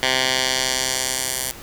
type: tone with band-pass filter sweep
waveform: 10% pulse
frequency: 129.8 Hz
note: C3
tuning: 13 cents flat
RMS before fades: -22 dBFS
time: 0.03-1.51 s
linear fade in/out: 0 ms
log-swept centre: 3100 to 11000 Hz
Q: 1
effects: pink hiss -39 dBFS RMS until 1.62 s